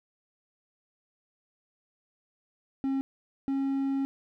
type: tone pair in turn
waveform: triangle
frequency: 270 / 272.5 Hz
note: C#4 / C#4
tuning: -45 / -29 cents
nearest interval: unison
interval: 16 cents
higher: second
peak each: -24 dBFS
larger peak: neither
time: 2.84-3.01 / 3.48-4.05 s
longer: second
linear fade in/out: 0 ms
effects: none